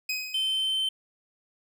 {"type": "tone with exponential decay", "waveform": "25% pulse", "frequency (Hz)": 2517, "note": "D#7", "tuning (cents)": 19, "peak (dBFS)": -22, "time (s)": [0.09, 0.88], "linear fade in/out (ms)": 5, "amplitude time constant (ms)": 170}
{"type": "tone", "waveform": "triangle", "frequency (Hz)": 3090, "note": "G7", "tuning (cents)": -26, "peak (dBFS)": -23, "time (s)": [0.34, 0.89], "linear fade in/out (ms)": 5}
{"effects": []}